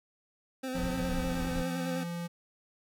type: tone with vibrato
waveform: 25% pulse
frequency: 259.3 Hz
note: C4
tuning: 15 cents flat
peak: -30 dBFS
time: 0.63-2.04 s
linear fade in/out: 10 ms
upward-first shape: square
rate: 9.8 Hz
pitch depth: 26 cents each way
type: tone with pitch glide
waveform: square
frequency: 178.4 to 171.83 Hz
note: F3 to F3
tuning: +37 to -28 cents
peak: -35 dBFS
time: 0.74-2.28 s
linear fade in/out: 20 ms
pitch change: -65 cents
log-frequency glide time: 1.11-1.49 s
type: noise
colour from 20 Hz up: brown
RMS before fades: -37 dBFS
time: 0.74-1.63 s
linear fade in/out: 20 ms
effects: none